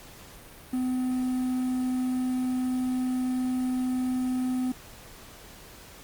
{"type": "tone with quantisation", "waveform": "triangle", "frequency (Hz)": 254.2, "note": "C4", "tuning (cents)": -50, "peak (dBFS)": -23, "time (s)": [0.73, 4.72], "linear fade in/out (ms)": 5, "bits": 8, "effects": ["pink hiss -48 dBFS RMS until 6.03 s", "Opus 48 kbps"]}